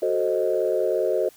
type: chord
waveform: sine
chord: F# diminished seventh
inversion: none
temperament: equal with one note detuned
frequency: 370 / 440 / 525.4 / 622.3 Hz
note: F#4 / A4 / C5 / Eb5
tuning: 0 / 0 / +7 / 0 cents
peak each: -25 dBFS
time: 0.02-1.29 s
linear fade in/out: 5 ms
effects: tanh soft clip ceiling -10 dBFS + white hiss -53 dBFS RMS until 1.36 s